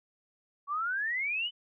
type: exponential sweep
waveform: sine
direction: up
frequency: 1115 to 3051 Hz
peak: -29 dBFS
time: 0.67-1.51 s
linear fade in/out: 50 ms
effects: none